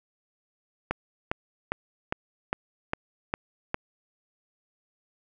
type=click train; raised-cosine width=0.5 ms; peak=-11 dBFS; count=8; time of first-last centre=0.91-3.744 s; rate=2.47 Hz; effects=none